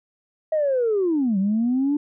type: linear two-way sweep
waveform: sine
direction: down then up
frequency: 640 to 187.2 to 296.7 Hz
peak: -17 dBFS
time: 0.52-1.97 s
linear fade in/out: 5 ms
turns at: 1.38 s
effects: tanh soft clip ceiling -14 dBFS